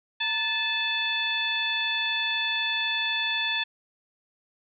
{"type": "harmonic tone with a mistuned harmonic", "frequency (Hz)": 872, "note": "A5", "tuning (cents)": -16, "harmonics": [1, 2, 3, 4, 5], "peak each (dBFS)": [-36, -30, -30, -28, -40], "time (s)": [0.2, 3.64], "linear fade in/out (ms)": 10, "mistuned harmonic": 1, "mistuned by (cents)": 92, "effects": []}